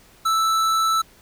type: tone with tanh clipping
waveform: sine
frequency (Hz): 1318.5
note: E6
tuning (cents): 0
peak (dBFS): -19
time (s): 0.25-1.02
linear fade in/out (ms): 10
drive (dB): 17
effects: pink hiss -52 dBFS RMS until 1.21 s